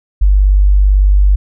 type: tone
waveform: sine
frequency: 49 Hz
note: G1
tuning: in tune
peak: -5 dBFS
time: 0.21-1.36 s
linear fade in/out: 10 ms
effects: none